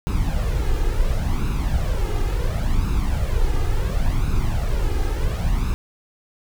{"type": "noise with flanger", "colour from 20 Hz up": "brown", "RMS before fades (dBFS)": -20, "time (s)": [0.07, 5.74], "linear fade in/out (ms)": 0, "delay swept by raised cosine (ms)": [0.77, 2.47], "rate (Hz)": 0.71, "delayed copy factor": 0.65, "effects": []}